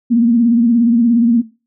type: tone with vibrato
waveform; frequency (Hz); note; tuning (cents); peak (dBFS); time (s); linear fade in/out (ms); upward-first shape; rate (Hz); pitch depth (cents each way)
sine; 234.4; A#3; +10; -8; 0.1-1.42; 20; sine; 17; 67
effects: noise-tail reverb RT60 0.3 s tail -17 dB re dry